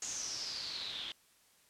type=noise with low-pass filter sweep; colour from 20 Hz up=white; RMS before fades=-41 dBFS; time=0.02-1.12 s; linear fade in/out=2 ms; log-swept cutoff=6800 to 3300 Hz; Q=8.1; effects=white hiss -67 dBFS RMS until 1.69 s + low-pass 12000 Hz 12 dB/octave